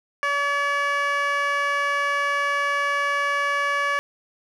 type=tone with band-pass filter; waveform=15% pulse; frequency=570 Hz; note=C#5; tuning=48 cents sharp; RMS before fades=-23 dBFS; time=0.23-3.99 s; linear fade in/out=0 ms; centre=1500 Hz; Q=1.1; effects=none